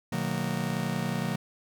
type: chord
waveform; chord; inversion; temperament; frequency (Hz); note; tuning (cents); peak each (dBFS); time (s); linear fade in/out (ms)
45% pulse; B major seventh; none; just; 123.47 / 154.34 / 185.21 / 231.5; B2 / D#3 / F#3 / A#3; 0 / -14 / +2 / -12; -36 / -33 / -33 / -34; 0.12-1.36; 5
effects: none